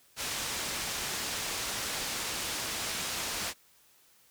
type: low-pass noise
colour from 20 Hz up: white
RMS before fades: -35 dBFS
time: 0.16-3.54 s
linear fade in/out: 50 ms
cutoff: 7400 Hz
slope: 12 dB/octave
effects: white hiss -63 dBFS RMS until 4.3 s